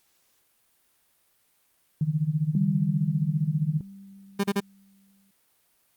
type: tone with tremolo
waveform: sine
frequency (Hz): 153.5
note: D#3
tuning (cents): -23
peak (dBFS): -19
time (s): 2.01-3.81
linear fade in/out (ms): 2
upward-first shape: sine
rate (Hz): 15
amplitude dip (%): 85
type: tone with exponential decay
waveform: sine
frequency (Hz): 196.2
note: G3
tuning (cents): +2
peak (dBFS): -22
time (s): 2.55-5.31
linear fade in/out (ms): 2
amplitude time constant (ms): 600
type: tone bursts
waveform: 30% pulse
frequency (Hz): 200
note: G3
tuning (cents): +35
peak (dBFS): -19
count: 3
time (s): 4.39-4.604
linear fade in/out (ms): 10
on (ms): 48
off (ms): 35
effects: white hiss -67 dBFS RMS until 5.96 s + Opus 48 kbps